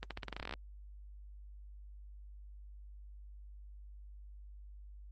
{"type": "accelerating click train", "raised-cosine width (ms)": 0.3, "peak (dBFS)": -24, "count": 15, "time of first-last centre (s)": [0.03, 0.538], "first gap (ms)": 77, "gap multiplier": 0.87, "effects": ["added 50 Hz sine -49 dBFS peak until 5.11 s", "Opus 24 kbps"]}